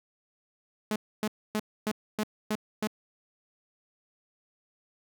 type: tone bursts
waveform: sawtooth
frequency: 213.6 Hz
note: G#3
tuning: 49 cents sharp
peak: -23 dBFS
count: 7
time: 0.91-2.873 s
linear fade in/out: 2 ms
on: 49 ms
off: 270 ms
effects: none